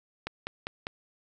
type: click train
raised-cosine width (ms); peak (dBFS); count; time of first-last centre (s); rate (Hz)
0.3; -17; 4; 0.27-0.869; 5.01
effects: none